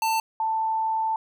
square / sine tone pair in turn, 891 / 885.9 Hz, A5 / A5, +22 / +12 cents, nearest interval unison, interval 10 cents, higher first, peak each -22 dBFS, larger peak neither, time 0.02-0.2 / 0.4-1.16 s, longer second, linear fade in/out 2 ms, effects none

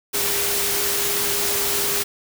sine tone in noise, 404.7 Hz, G#4, 45 cents flat, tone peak -30 dBFS, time 0.13-2.04 s, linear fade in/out 20 ms, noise white, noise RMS -22 dBFS, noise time 0.13-2.04 s, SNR -11 dB, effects none

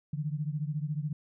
sine beating tone pair, 146.1 / 160.1 Hz, D3 / D#3, -9 / +50 cents, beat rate 14 Hz, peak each -32 / -35 dBFS, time 0.13-1.13 s, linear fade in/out 5 ms, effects none

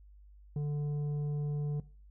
sine tone with tanh clipping, 146.83 Hz, D3, in tune, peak -32 dBFS, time 0.56-1.8 s, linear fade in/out 2 ms, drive 7 dB, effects noise-tail reverb RT60 0.4 s tail -19 dB re dry + added 50 Hz sine -53 dBFS peak until 2.1 s

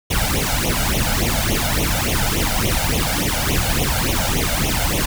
pink noise with flanger, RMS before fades -19 dBFS, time 0.1-5.06 s, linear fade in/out 10 ms, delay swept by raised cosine 0.31 to 1.41 ms, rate 3.5 Hz, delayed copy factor +0.85, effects none

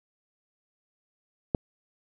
click, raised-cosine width 2 ms, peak -10 dBFS, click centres 1.548 s, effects none

